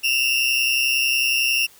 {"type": "tone pair together", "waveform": "35% pulse", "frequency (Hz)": [2672, 2803], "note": ["E7", "F7"], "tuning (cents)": [23, 6], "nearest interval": "minor second", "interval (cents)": 83, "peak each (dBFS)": -19, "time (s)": [0.03, 1.67], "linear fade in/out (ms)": 20, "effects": ["white hiss -50 dBFS RMS until 1.79 s"]}